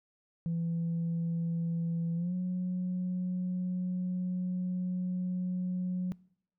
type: tone with pitch glide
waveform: sine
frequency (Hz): 167.7 to 181.82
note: E3 to F#3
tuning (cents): +30 to -30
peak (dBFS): -28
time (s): 0.46-6.12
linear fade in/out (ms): 0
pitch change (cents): +140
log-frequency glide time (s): 2.15-2.34
effects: noise-tail reverb RT60 0.7 s tail -24 dB re dry + tanh soft clip ceiling -27 dBFS